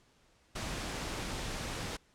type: noise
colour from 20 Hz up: pink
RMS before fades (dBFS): -38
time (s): 0.55-1.97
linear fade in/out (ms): 10
effects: pink hiss -67 dBFS RMS until 2.14 s + low-pass 8000 Hz 12 dB/octave